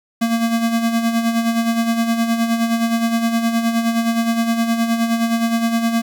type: tone with tremolo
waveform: square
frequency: 230 Hz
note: A#3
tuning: 23 cents flat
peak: -14 dBFS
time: 0.21-6.02 s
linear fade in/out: 10 ms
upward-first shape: sine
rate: 9.6 Hz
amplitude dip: 55%
effects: 8-bit